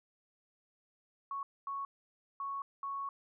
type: tone bursts at uneven times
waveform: sine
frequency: 1108 Hz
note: C#6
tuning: 1 cent flat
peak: -36 dBFS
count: 4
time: 1.31-1.43 / 1.67-1.85 / 2.4-2.62 / 2.83-3.09 s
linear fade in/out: 2 ms
effects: none